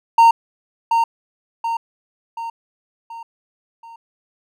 triangle tone with echo, 920 Hz, A#5, 23 cents flat, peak -5 dBFS, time 0.18-0.31 s, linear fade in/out 5 ms, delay 730 ms, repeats 5, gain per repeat -6 dB, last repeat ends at 3.96 s, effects none

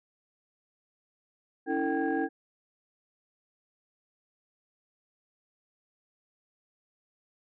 sine tone cluster, 281.3 / 326.2 / 451.4 / 776 / 1638 Hz, C#4 / E4 / A4 / G5 / G#6, +26 / -18 / +44 / -18 / -24 cents, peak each -31 / -30 / -33 / -33 / -36 dBFS, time 1.66-2.29 s, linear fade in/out 50 ms, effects tanh soft clip ceiling -17 dBFS

